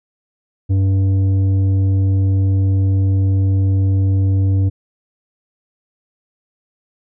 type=tone with tanh clipping; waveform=triangle; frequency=96.5 Hz; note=G2; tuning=27 cents flat; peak=-13 dBFS; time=0.69-4.7 s; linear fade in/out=20 ms; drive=12 dB; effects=none